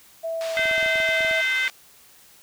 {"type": "tone with pitch glide", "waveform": "sine", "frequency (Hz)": [657, 649.8], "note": ["E5", "E5"], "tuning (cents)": [-6, -25], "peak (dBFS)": -25, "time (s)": [0.23, 1.42], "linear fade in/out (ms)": 20, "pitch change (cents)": -19, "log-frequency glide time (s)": [0.43, 0.74]}
{"type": "band-pass noise", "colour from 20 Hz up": "white", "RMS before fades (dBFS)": -37, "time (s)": [0.41, 1.7], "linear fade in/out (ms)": 0, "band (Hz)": [710, 4300], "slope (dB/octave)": 12}
{"type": "harmonic tone", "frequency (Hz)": 516, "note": "C5", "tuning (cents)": -24, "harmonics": [3, 4, 5, 6, 7], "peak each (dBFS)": [-26, -22, -33, -33, -33], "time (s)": [0.57, 1.68], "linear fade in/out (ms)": 0}
{"type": "clicks", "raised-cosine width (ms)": 2, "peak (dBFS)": -27, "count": 12, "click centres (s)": [0.594, 0.656, 0.712, 0.78, 0.828, 0.861, 0.957, 1.002, 1.09, 1.207, 1.248, 1.311]}
{"effects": ["white hiss -52 dBFS RMS until 2.42 s"]}